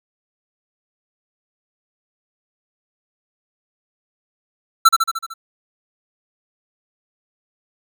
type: tone with echo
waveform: square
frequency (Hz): 1336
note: E6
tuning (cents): +23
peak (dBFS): -6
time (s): 4.85-4.89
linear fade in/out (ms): 10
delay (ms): 75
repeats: 6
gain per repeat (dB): -4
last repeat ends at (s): 5.34
effects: none